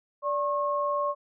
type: tone pair together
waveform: sine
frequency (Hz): 582 / 1084.8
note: D5 / C#6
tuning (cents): -16 / -38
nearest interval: major seventh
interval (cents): 1078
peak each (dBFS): -28 / -27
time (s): 0.22-1.15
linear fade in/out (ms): 50
effects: none